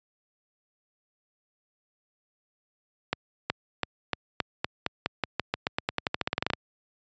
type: accelerating click train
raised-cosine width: 0.3 ms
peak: -9 dBFS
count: 25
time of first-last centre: 3.13-6.535 s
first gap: 370 ms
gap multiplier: 0.9
effects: high-pass 80 Hz 12 dB/octave + resampled to 16000 Hz